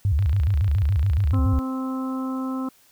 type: tone with vibrato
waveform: sine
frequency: 84.8 Hz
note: E2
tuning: 50 cents sharp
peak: -17 dBFS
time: 0.05-1.59 s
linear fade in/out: 0 ms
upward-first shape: square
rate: 7.1 Hz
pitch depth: 280 cents each way
type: click train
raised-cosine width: 0.3 ms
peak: -24 dBFS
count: 34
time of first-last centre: 0.19-1.344 s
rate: 28.6 Hz
type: harmonic tone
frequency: 261.6 Hz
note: C4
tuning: in tune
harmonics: 1 / 2 / 3 / 4 / 5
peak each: -25 / -38 / -42 / -37 / -37 dBFS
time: 1.33-2.69 s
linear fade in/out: 5 ms
effects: white hiss -57 dBFS RMS until 2.91 s